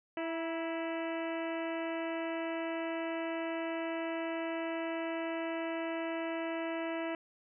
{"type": "harmonic tone with a mistuned harmonic", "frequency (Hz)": 329.6, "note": "E4", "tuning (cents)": 0, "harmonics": [1, 2, 3, 4, 5, 6, 7, 8, 9], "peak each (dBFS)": [-37, -38, -45, -48, -48, -47, -50, -49, -53], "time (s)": [0.17, 7.15], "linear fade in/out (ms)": 2, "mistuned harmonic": 3, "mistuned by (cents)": -35, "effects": []}